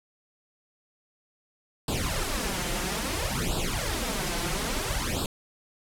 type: noise with flanger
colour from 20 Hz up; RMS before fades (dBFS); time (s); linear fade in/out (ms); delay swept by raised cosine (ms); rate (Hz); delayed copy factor
pink; -29; 1.88-5.26; 2; 0.24 to 5.84; 0.6; +0.85
effects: low-pass 12000 Hz 12 dB/octave